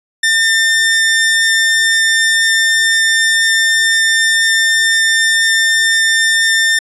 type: tone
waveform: sawtooth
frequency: 1801 Hz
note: A6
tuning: 40 cents sharp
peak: -6 dBFS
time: 0.23-6.79 s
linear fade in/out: 5 ms
effects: resampled to 24000 Hz